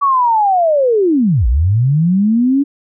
sine linear two-way sweep, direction down then up, 1143 to 52.1 to 287.1 Hz, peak -9 dBFS, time 0.01-2.64 s, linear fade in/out 20 ms, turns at 1.47 s, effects none

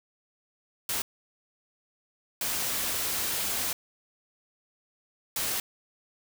white noise bursts at uneven times, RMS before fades -30 dBFS, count 3, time 0.89-1.02 / 2.41-3.73 / 5.36-5.6 s, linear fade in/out 2 ms, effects none

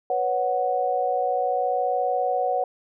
sine chord, B suspended second, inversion none, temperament equal, 493.9 / 554.4 / 740 Hz, B4 / C#5 / F#5, 0 / 0 / 0 cents, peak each -27 / -27 / -23 dBFS, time 0.1-2.64 s, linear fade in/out 2 ms, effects none

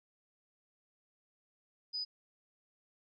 sine tone, 4978 Hz, D#8, in tune, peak -35 dBFS, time 1.93-2.05 s, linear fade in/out 20 ms, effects none

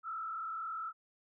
sine tone with frequency modulation, 1318.5 Hz, E6, in tune, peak -37 dBFS, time 0.03-0.93 s, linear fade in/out 50 ms, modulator 40.8 Hz, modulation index 1.1, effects none

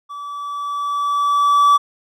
triangle tone with level ramp, 1152 Hz, D6, 34 cents flat, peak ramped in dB -27 to -6 dBFS, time 0.09-1.78 s, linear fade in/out 20 ms, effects none

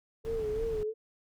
sine tone with vibrato, 440 Hz, A4, in tune, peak -30 dBFS, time 0.24-0.94 s, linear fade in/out 50 ms, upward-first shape sine, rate 3 Hz, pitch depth 65 cents each way
brown noise, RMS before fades -40 dBFS, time 0.25-0.83 s, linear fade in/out 0 ms
effects none

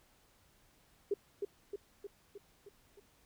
sine tone with echo, 403.9 Hz, G#4, 48 cents flat, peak -29 dBFS, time 1.11-1.14 s, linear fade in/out 5 ms, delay 310 ms, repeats 6, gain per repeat -4 dB, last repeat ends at 3 s, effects pink hiss -68 dBFS RMS until 3.25 s

